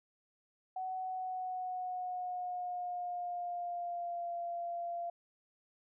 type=tone with pitch glide; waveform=sine; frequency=748 to 689.9 Hz; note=F#5 to F5; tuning=+19 to -21 cents; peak=-36 dBFS; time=0.76-5.1 s; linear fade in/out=5 ms; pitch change=-140 cents; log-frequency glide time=0.99-4.34 s; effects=none

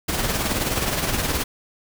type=noise with tremolo; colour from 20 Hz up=pink; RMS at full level=-21 dBFS; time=0.08-1.44 s; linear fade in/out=10 ms; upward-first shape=triangle; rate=19 Hz; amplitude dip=55%; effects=none

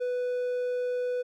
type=tone; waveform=triangle; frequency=495.4 Hz; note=B4; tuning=5 cents sharp; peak=-25 dBFS; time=0-1.23 s; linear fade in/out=20 ms; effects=none

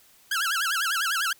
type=tone with vibrato; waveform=sawtooth; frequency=1482 Hz; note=F#6; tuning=2 cents sharp; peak=-20 dBFS; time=0.31-1.33 s; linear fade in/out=5 ms; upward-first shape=sine; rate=10 Hz; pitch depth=220 cents each way; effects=white hiss -57 dBFS RMS until 1.39 s

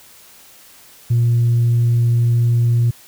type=tone; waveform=sine; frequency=118.4 Hz; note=A#2; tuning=27 cents sharp; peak=-10 dBFS; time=1.1-2.91 s; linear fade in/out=10 ms; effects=tanh soft clip ceiling -9 dBFS + white hiss -45 dBFS RMS until 3.07 s

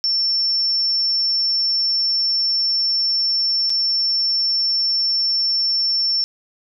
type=tone with dropouts; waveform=sine; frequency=5410 Hz; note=E8; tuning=44 cents sharp; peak=-16 dBFS; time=0.04-6.24 s; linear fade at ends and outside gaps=0 ms; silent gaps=3.696-3.702 s; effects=none

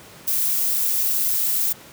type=noise; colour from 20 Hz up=violet; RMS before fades=-21 dBFS; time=0.27-1.73 s; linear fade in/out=10 ms; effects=pink hiss -44 dBFS RMS until 1.92 s + high-pass 100 Hz 12 dB/octave

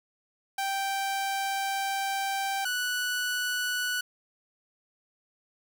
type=tone pair in turn; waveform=sawtooth; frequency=783 / 1479 Hz; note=G5 / F#6; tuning=-2 / -1 cents; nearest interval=major seventh; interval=1101 cents; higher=second; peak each=-24 dBFS; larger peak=neither; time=0.58-2.65 / 2.65-4.01 s; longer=first; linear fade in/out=5 ms; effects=9-bit

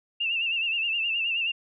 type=tone with vibrato; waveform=sine; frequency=2724 Hz; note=F7; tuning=44 cents flat; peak=-24 dBFS; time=0.2-1.52 s; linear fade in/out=10 ms; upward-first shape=sine; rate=9.5 Hz; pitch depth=74 cents each way; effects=none

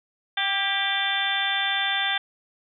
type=harmonic tone with a mistuned harmonic; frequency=392 Hz; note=G4; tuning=in tune; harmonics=2 / 3 / 4 / 5 / 6 / 7 / 8 / 9; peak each=-30 / -37 / -28 / -30 / -33 / -38 / -31 / -27 dBFS; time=0.37-2.18 s; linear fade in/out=5 ms; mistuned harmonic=4; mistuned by=+37 cents; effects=none

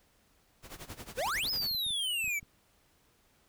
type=noise with tremolo; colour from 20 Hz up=pink; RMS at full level=-43 dBFS; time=0.62-1.71 s; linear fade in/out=50 ms; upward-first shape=sine; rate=11 Hz; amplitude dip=85%
type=exponential two-way sweep; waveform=square; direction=up then down; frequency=449 to 5190 to 2240 Hz; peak=-31 dBFS; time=1.17-2.4 s; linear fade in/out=20 ms; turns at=1.5 s
type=clicks; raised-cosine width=5 ms; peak=-39 dBFS; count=11; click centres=1.437 / 1.573 / 1.603 / 1.668 / 1.713 / 1.748 / 1.865 / 1.906 / 2.243 / 2.278 / 2.429 s
effects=pink hiss -68 dBFS RMS until 3.48 s

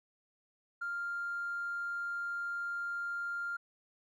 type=tone with tanh clipping; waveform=triangle; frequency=1396.9 Hz; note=F6; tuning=in tune; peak=-34 dBFS; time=0.81-3.57 s; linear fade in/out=10 ms; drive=1 dB; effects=none

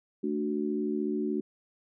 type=chord; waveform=sine; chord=D major; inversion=second; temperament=equal; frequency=220 / 293.7 / 370 Hz; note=A3 / D4 / F#4; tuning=0 / 0 / 0 cents; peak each=-32 dBFS; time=0.23-1.41 s; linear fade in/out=10 ms; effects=none

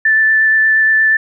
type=tone with vibrato; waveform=sine; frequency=1760 Hz; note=A6; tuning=in tune; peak=-8 dBFS; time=0.05-1.17 s; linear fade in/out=5 ms; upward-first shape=sine; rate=8.5 Hz; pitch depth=9 cents each way; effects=none

